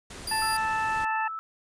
pink low-pass noise, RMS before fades -42 dBFS, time 0.1-1.05 s, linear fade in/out 5 ms, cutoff 10000 Hz, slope 48 dB/octave
25% pulse tone, 4811 Hz, D8, 41 cents sharp, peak -25 dBFS, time 0.27-0.57 s, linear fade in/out 5 ms
harmonic tone, 880 Hz, A5, in tune, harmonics 1 / 2 / 3, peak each -27 / -31 / -37 dBFS, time 0.31-1.28 s, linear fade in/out 5 ms
sine tone with pitch glide, 1322 to 1312.1 Hz, E6 to E6, +5 to -8 cents, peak -32 dBFS, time 0.42-1.39 s, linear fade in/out 0 ms, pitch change -13 cents, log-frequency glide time 0.59-0.65 s
effects none

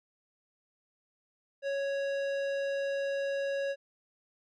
sine tone with tanh clipping, 554.4 Hz, C#5, in tune, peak -32 dBFS, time 1.62-3.76 s, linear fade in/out 50 ms, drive 15 dB, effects none

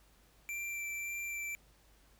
square tone with vibrato, 2349 Hz, D7, in tune, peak -38 dBFS, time 0.49-1.55 s, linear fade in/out 0 ms, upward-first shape sine, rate 1.8 Hz, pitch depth 9 cents each way, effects added 51 Hz sine -65 dBFS peak until 2.19 s + pink hiss -67 dBFS RMS until 2.19 s

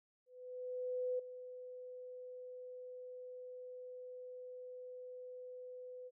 sine tone with ADSR envelope, 502 Hz, B4, 28 cents sharp, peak -34 dBFS, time 0.26-6.11 s, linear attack 930 ms, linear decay 7 ms, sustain -13 dB, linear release 41 ms, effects none

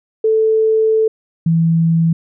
sine tone pair in turn, 440 / 164.81 Hz, A4 / E3, 0 / 0 cents, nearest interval octave + perfect fourth, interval 1700 cents, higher first, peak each -10 dBFS, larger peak neither, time 0.24-1.08 / 1.46-2.13 s, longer first, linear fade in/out 5 ms, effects none

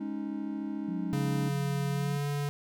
triangle chord, Ab suspended fourth, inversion none, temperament equal, 207.7 / 277.2 / 311.1 Hz, Ab3 / Db4 / Eb4, 0 / 0 / 0 cents, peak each -35 dBFS, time 0-1.49 s, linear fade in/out 10 ms
sine tone, 179.9 Hz, F#3, 48 cents flat, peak -34 dBFS, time 0.88-2.17 s, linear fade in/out 5 ms
square tone with pitch glide, 140 to 143.85 Hz, C#3 to D3, +18 to -36 cents, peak -30 dBFS, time 1.13-2.49 s, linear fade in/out 0 ms, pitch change +46 cents, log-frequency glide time 1.9-2.28 s
effects none

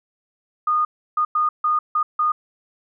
sine tone bursts at uneven times, 1227 Hz, D#6, 25 cents flat, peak -16 dBFS, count 6, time 0.67-0.85 / 1.17-1.25 / 1.35-1.49 / 1.64-1.79 / 1.95-2.03 / 2.19-2.32 s, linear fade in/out 5 ms, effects none

